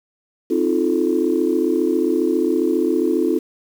sine chord, F dominant seventh, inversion second, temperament just, 261.9 / 314.3 / 349.2 / 436.5 Hz, C4 / Eb4 / F4 / A4, +2 / +18 / 0 / -14 cents, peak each -22 / -20 / -19 / -22 dBFS, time 0.5-3.39 s, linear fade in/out 10 ms, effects tanh soft clip ceiling -5 dBFS + 7-bit

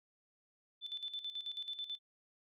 sine tone with tremolo, 3520 Hz, A7, in tune, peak -38 dBFS, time 0.81-1.99 s, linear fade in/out 50 ms, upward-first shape square, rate 9.2 Hz, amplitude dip 70%, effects none

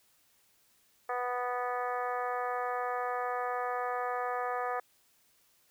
harmonic tone with a mistuned harmonic, 246.9 Hz, B3, in tune, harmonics 2 / 3 / 4 / 5 / 6 / 7 / 8 / 9, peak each -37 / -35 / -41 / -37 / -49 / -42 / -50 / -53 dBFS, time 1.09-4.8 s, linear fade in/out 5 ms, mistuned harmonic 8, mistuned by -18 cents, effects white hiss -68 dBFS RMS until 5.7 s

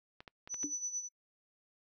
clicks, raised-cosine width 0.3 ms, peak -32 dBFS, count 5, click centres 0.205 / 0.278 / 0.475 / 0.543 / 0.632 s
sine tone with tremolo, 5970 Hz, F#8, 15 cents sharp, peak -33 dBFS, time 0.49-1.09 s, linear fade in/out 50 ms, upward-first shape sine, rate 8.9 Hz, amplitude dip 70%
sine tone with exponential decay, 293.7 Hz, D4, in tune, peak -33 dBFS, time 0.64-0.76 s, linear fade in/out 2 ms, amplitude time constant 26 ms
effects noise-tail reverb RT60 0.1 s tail -26 dB re dry

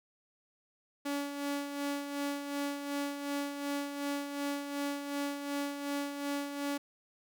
sawtooth tone with tremolo, 284.4 Hz, C#4, 45 cents sharp, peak -28 dBFS, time 1.05-6.78 s, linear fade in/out 10 ms, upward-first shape sine, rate 2.7 Hz, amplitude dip 55%, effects none

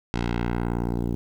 10% pulse tone with low-pass filter sweep, 58.9 Hz, A#1, 19 cents sharp, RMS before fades -26 dBFS, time 0.14-1.15 s, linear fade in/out 0 ms, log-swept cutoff 5200 to 380 Hz, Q 0.87, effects 8-bit

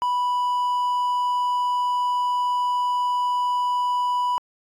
triangle tone, 986 Hz, B5, 3 cents flat, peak -18 dBFS, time 0.02-4.38 s, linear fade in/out 0 ms, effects AAC 64 kbps

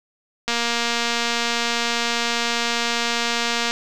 click train, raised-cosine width 0.2 ms, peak -5 dBFS, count 760, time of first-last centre 0.48-3.71 s, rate 235 Hz, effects none

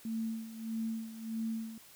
sine tone with tremolo, 224.1 Hz, A3, 32 cents sharp, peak -32 dBFS, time 0.05-1.78 s, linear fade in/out 2 ms, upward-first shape sine, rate 1.6 Hz, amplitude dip 75%, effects white hiss -57 dBFS RMS until 1.95 s

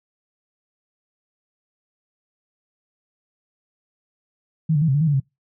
sine tone with pitch steps, 158.9 / 145.7 / 162.6 / 133.7 / 146 / 162 / 145.3 / 135.3 Hz, D#3 / D3 / E3 / C3 / D3 / E3 / D3 / C#3, +37 / -13 / -23 / +38 / -10 / -30 / -18 / -42 cents, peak -15 dBFS, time 4.69-5.202 s, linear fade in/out 10 ms, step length 64 ms, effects noise-tail reverb RT60 0.2 s tail -25 dB re dry

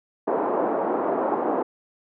pink band-pass noise, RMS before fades -24 dBFS, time 0.27-1.63 s, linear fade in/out 10 ms, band 300 to 1000 Hz, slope 24 dB/octave, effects none

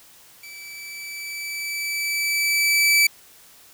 sawtooth tone with level ramp, 2310 Hz, D7, 29 cents flat, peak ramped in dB -35 to -10 dBFS, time 0.43-3.07 s, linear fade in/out 5 ms, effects white hiss -50 dBFS RMS until 3.73 s

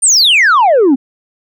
sine exponential sweep, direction down, 9280 to 246.9 Hz, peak -3 dBFS, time 0.02-0.96 s, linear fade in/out 20 ms, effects tanh soft clip ceiling -4 dBFS

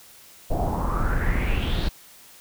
brown noise with low-pass filter sweep, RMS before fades -23 dBFS, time 0.5-1.89 s, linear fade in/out 10 ms, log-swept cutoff 640 to 4300 Hz, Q 5.5, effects white hiss -49 dBFS RMS until 2.4 s

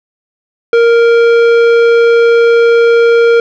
sine tone with tanh clipping, 466.2 Hz, A#4, in tune, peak -6 dBFS, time 0.73-3.4 s, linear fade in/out 2 ms, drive 13 dB, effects none

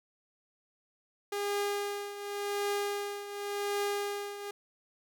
sawtooth tone with tremolo, 406.4 Hz, G#4, 38 cents flat, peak -25 dBFS, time 1.32-4.51 s, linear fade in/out 5 ms, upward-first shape triangle, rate 0.9 Hz, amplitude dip 75%, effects none

